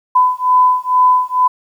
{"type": "beating tone pair", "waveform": "sine", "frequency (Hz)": [1004, 1006.2], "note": ["B5", "B5"], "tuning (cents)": [28, 32], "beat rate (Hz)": 2.2, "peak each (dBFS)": -12, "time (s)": [0.15, 1.48], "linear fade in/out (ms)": 10, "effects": ["8-bit"]}